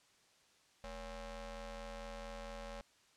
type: ring-modulated tone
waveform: sawtooth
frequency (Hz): 259.8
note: C4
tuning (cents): -12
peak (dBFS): -38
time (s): 0.84-2.81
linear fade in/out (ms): 0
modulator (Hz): 302
effects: white hiss -69 dBFS RMS until 3.16 s + low-pass 7000 Hz 12 dB/octave